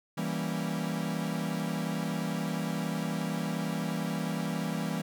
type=chord; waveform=45% pulse; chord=E diminished seventh; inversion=none; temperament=equal; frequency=164.81 / 196 / 233.1 / 277.2 Hz; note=E3 / G3 / Bb3 / Db4; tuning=0 / 0 / 0 / 0 cents; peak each=-34 / -35 / -37 / -40 dBFS; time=0.17-5.02 s; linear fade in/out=10 ms; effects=none